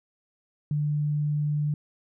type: tone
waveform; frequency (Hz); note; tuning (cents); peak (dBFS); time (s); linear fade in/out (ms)
sine; 148.4; D3; +18; -23; 0.71-1.74; 2
effects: none